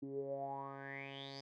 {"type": "tone with low-pass filter sweep", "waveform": "10% pulse", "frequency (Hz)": 137.3, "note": "C#3", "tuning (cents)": -16, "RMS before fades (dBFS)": -45, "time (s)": [0.02, 1.41], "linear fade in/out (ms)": 10, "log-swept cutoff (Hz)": [300, 5100], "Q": 9.8, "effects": []}